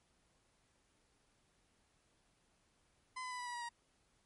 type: tone with pitch steps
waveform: 30% pulse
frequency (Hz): 1021 / 1008.1 / 995.4 / 982.8 / 970.4 / 958.1 / 946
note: C6 / B5 / B5 / B5 / B5 / A#5 / A#5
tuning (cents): -43 / +35 / +13 / -9 / -31 / +47 / +25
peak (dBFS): -39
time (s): 3.16-3.692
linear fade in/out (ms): 10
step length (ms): 76
effects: pink hiss -75 dBFS RMS until 4.25 s + MP3 48 kbps